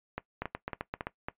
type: two click trains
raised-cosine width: 0.5 ms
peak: -18 / -19 dBFS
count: 6 / 5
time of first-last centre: 0.42-1.069 / 0.18-1.285 s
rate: 7.7 / 3.62 Hz
effects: noise-tail reverb RT60 0.1 s tail -18 dB re dry + resampled to 8000 Hz